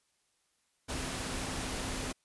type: tone in noise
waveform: sine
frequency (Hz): 260.1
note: C4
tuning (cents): -10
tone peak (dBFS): -45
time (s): 0.88-2.13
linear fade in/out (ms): 20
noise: pink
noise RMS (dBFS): -37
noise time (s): 0.88-2.13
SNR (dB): -11
effects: white hiss -75 dBFS RMS until 2.24 s + resampled to 24000 Hz